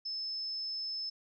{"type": "tone", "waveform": "sine", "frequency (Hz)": 5240, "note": "E8", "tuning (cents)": -11, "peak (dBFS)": -35, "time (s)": [0.05, 1.1], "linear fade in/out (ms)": 10, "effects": []}